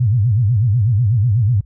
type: tone with vibrato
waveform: sine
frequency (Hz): 111.4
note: A2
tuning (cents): +22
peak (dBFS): -11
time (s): 0-1.61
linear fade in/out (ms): 10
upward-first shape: sine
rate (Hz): 8.1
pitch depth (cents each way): 240
effects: added 60 Hz sine -41 dBFS peak until 1.65 s